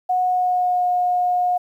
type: tone with pitch glide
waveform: sine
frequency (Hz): 732 to 719.4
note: F#5 to F#5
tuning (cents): -19 to -49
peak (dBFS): -16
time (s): 0.09-1.58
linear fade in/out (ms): 10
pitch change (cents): -30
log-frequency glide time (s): 0.21-0.87
effects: 9-bit